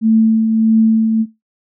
sine tone with tremolo, 222.1 Hz, A3, 16 cents sharp, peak -7 dBFS, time 0.01-1.26 s, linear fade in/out 50 ms, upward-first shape triangle, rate 1.6 Hz, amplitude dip 45%, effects noise-tail reverb RT60 0.2 s tail -19 dB re dry

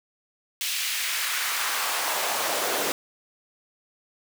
pink noise with high-pass filter sweep, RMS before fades -27 dBFS, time 0.61-2.92 s, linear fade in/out 0 ms, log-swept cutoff 3000 to 400 Hz, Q 1.3, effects none

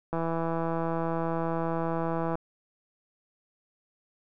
click train, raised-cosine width 1 ms, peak -17 dBFS, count 368, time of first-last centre 0.13-2.354 s, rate 165 Hz, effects none

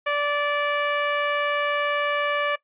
15% pulse tone, 582 Hz, D5, 16 cents flat, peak -15 dBFS, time 0.06-2.56 s, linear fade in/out 10 ms, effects noise-tail reverb RT60 0.1 s tail -19 dB re dry + resampled to 8000 Hz

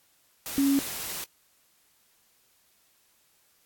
sine tone in noise, 277.2 Hz, C#4, in tune, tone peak -20 dBFS, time 0.58-0.79 s, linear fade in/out 0 ms, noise white, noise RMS -35 dBFS, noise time 0.46-1.24 s, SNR +12 dB, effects white hiss -65 dBFS RMS until 3.65 s + AAC 64 kbps

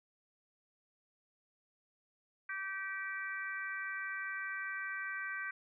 harmonic tone, 387.5 Hz, G4, 20 cents flat, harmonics 3 / 4 / 5 / 6, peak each -47 / -40 / -43 / -47 dBFS, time 2.49-5.51 s, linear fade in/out 5 ms, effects none

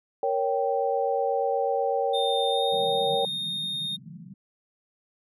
sine chord, G diminished, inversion first, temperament equal with one note detuned, 466.2 / 554.4 / 781.3 Hz, Bb4 / Db5 / G5, 0 / 0 / -6 cents, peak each -27 dBFS, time 0.23-3.25 s, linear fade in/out 2 ms
triangle tone with pitch glide, 3628 to 3683 Hz, A#7 to A#7, -48 to -22 cents, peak -27 dBFS, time 2.13-3.97 s, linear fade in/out 20 ms, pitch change +26 cents, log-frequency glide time 2.5-2.62 s
pink band-pass noise, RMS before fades -43 dBFS, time 2.72-4.34 s, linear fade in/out 5 ms, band 150 to 200 Hz, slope 48 dB/octave
effects none

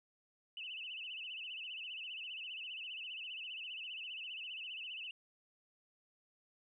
triangle tone with vibrato, 2797 Hz, F7, 2 cents sharp, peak -39 dBFS, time 0.57-5.11 s, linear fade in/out 2 ms, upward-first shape sine, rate 15 Hz, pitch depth 150 cents each way, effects tanh soft clip ceiling -41 dBFS + resampled to 24000 Hz

